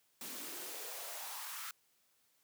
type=noise with high-pass filter sweep; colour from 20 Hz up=white; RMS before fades=-45 dBFS; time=0.21-1.71 s; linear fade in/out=2 ms; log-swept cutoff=210 to 1400 Hz; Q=3.4; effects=white hiss -74 dBFS RMS until 2.43 s + high-pass 80 Hz 12 dB/octave